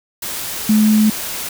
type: tone in noise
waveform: sine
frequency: 214.9 Hz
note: A3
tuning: 41 cents flat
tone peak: -9 dBFS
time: 0.69-1.1 s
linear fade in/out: 5 ms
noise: white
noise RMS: -25 dBFS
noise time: 0.22-1.49 s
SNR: +13 dB
effects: none